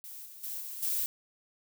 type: noise with level steps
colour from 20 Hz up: violet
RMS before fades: -45 / -49 / -38 / -41 / -31 dBFS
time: 0.04-1.06 s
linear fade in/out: 0 ms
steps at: 0.25 / 0.43 / 0.6 / 0.82 s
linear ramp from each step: 10 ms
effects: none